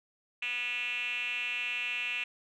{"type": "tone with band-pass filter", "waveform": "5% pulse", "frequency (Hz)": 243.6, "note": "B3", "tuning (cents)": -24, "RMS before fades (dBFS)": -34, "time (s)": [0.42, 2.24], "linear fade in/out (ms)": 5, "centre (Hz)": 2600, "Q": 10, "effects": []}